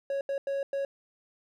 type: tone bursts at uneven times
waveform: triangle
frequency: 553 Hz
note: C#5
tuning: 4 cents flat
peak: -26 dBFS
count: 4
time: 0.1-0.21 / 0.29-0.38 / 0.47-0.63 / 0.73-0.85 s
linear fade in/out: 2 ms
effects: none